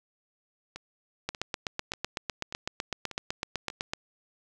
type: two click trains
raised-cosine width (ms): 0.2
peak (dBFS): -13 / -22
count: 22 / 6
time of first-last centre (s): 1.29-3.935 / 0.76-3.701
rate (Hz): 7.94 / 1.7
effects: none